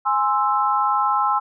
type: chord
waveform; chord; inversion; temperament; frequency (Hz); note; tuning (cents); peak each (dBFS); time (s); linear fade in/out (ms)
sine; Ab augmented; none; equal; 830.6 / 1046.5 / 1318.5; Ab5 / C6 / E6; 0 / 0 / 0; -21; 0.05-1.4; 20
effects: none